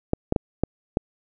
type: clicks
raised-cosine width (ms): 2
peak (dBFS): -6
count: 5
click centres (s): 0.134 / 0.324 / 0.362 / 0.636 / 0.971
effects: none